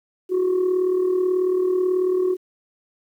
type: tone with amplitude modulation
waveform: sine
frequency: 367.7 Hz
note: F#4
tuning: 11 cents flat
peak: -13 dBFS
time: 0.29-2.37 s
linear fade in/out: 50 ms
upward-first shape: sine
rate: 38.3 Hz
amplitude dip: 60%
effects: tanh soft clip ceiling -14 dBFS + 9-bit